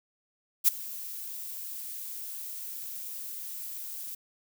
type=noise with ADSR envelope; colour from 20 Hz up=violet; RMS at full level=-18 dBFS; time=0.64-4.15 s; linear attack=41 ms; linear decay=8 ms; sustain=-21 dB; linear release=6 ms; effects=none